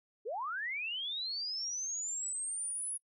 sine linear sweep, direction up, 381.3 to 10480 Hz, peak -35 dBFS, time 0.25-2.98 s, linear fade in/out 20 ms, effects noise-tail reverb RT60 0.1 s tail -24 dB re dry

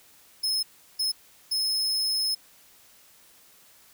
40% pulse tone bursts at uneven times, 5180 Hz, E8, 31 cents flat, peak -23 dBFS, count 3, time 0.43-0.63 / 0.99-1.12 / 1.51-2.35 s, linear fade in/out 10 ms, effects white hiss -56 dBFS RMS until 3.93 s

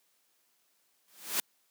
white noise with exponential growth, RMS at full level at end -27 dBFS, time 1.08-1.4 s, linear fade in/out 1 ms, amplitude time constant 68 ms, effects white hiss -72 dBFS RMS until 1.7 s + high-pass 200 Hz 12 dB/octave

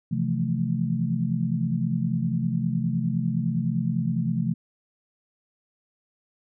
sine chord, F major seventh, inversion second, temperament equal, 130.81 / 164.81 / 174.61 / 220 Hz, C3 / E3 / F3 / A3, 0 / 0 / 0 / 0 cents, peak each -28 dBFS, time 0.11-4.54 s, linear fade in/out 10 ms, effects none

